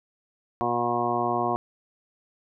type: harmonic tone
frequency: 120 Hz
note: B2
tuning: 49 cents flat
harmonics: 1 / 2 / 3 / 4 / 5 / 6 / 7 / 8 / 9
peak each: -37 / -33 / -30 / -36 / -35 / -27 / -37 / -31 / -30 dBFS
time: 0.61-1.56 s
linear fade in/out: 0 ms
effects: none